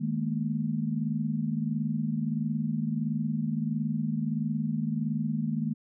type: chord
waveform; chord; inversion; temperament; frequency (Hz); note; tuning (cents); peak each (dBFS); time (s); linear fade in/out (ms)
sine; D# suspended fourth; none; equal with one note detuned; 155.56 / 211.6 / 233.1; D#3 / G#3 / A#3; 0 / +33 / 0; -31; 0-5.74; 20
effects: none